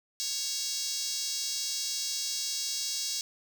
5% pulse tone with high-pass filter, 554.4 Hz, C#5, in tune, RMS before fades -33 dBFS, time 0.2-3.21 s, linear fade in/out 0 ms, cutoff 5200 Hz, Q 1.6, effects none

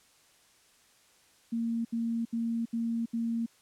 sine tone bursts, 230.6 Hz, A#3, 19 cents flat, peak -28 dBFS, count 5, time 1.52-3.462 s, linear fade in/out 10 ms, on 330 ms, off 73 ms, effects white hiss -63 dBFS RMS until 3.61 s + low-pass 10000 Hz 12 dB/octave

